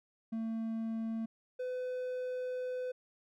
triangle tone pair in turn, 224.7 / 504.4 Hz, A3 / B4, +37 / +36 cents, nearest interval octave + major second, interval 1399 cents, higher second, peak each -32 / -33 dBFS, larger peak first, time 0.32-1.26 / 1.59-2.92 s, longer second, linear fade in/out 10 ms, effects none

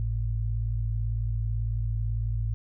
sine tone pair together, 51.91 / 110 Hz, G#1 / A2, 0 / 0 cents, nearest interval octave + minor second, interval 1300 cents, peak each -28 dBFS, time 0-2.54 s, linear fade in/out 0 ms, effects none

